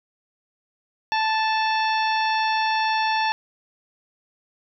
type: harmonic tone with a mistuned harmonic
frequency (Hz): 878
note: A5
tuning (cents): -4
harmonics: 1 / 2 / 3 / 4 / 5 / 6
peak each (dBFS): -21 / -27 / -29 / -33 / -34 / -36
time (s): 1.12-3.32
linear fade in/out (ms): 0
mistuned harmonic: 6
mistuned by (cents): +71
effects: none

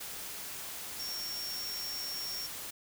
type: tone in noise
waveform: sine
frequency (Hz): 5510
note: F8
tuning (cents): -24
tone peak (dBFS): -37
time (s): 0.99-2.47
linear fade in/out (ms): 10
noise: white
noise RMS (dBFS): -42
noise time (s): 0-2.71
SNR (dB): +2
effects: none

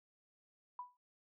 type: tone with exponential decay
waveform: sine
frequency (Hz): 987.8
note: B5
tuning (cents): 0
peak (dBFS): -39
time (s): 0.79-0.97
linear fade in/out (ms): 2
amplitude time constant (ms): 37
effects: none

